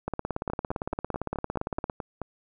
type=two click trains; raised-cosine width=1 ms; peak=-15 / -18 dBFS; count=33 / 9; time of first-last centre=0.08-1.898 / 0.5-2.217 s; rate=17.6 / 4.66 Hz; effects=none